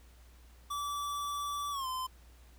square tone with pitch glide, 1156 to 1029.9 Hz, D6 to C6, -28 to -28 cents, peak -35 dBFS, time 0.7-2.07 s, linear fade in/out 10 ms, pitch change -200 cents, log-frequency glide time 1.71-1.87 s, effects added 60 Hz sine -55 dBFS peak until 2.58 s + pink hiss -64 dBFS RMS until 2.58 s

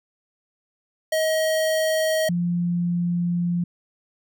square / sine tone pair in turn, 633 / 174.07 Hz, D#5 / F3, +30 / -5 cents, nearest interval octave + minor seventh, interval 2235 cents, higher first, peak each -20 dBFS, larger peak neither, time 1.12-2.29 / 2.29-3.64 s, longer second, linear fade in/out 5 ms, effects none

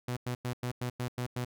sawtooth tone bursts, 123.47 Hz, B2, in tune, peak -28 dBFS, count 8, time 0.08-1.448 s, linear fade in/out 5 ms, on 87 ms, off 96 ms, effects none

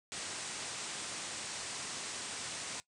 white low-pass noise, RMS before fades -42 dBFS, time 0.12-2.8 s, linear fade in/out 0 ms, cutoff 9200 Hz, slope 96 dB/octave, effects noise-tail reverb RT60 0.1 s tail -18 dB re dry + high-pass 100 Hz 12 dB/octave

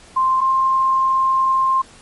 sine tone pair in turn, 1046.5 / 1056.8 Hz, C6 / C6, 0 / +17 cents, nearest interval unison, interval 17 cents, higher second, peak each -13 dBFS, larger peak neither, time 0.16-0.41 / 0.41-1.82 s, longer second, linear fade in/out 10 ms, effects pink hiss -45 dBFS RMS until 2.01 s + MP3 48 kbps

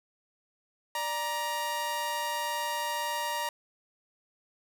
sawtooth tone pair together, 590 / 941.8 Hz, D5 / A#5, +8 / +18 cents, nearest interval minor sixth, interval 810 cents, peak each -34 / -27 dBFS, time 0.95-3.49 s, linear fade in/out 2 ms, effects none

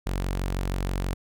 sawtooth tone, 46.25 Hz, F#1, in tune, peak -22 dBFS, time 0.06-1.14 s, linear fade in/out 10 ms, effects none

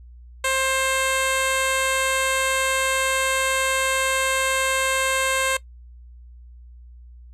10% pulse tone with low-pass filter, 529 Hz, C5, 19 cents sharp, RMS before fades -22 dBFS, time 0.44-5.57 s, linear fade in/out 5 ms, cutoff 9900 Hz, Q 1.8, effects noise-tail reverb RT60 0.1 s tail -19 dB re dry + added 60 Hz sine -41 dBFS peak until 7.33 s

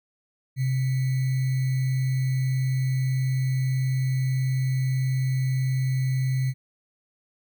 sine tone with sample-and-hold, 130.81 Hz, C3, in tune, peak -21 dBFS, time 0.56-6.54 s, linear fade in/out 50 ms, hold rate 2100 Hz, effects none

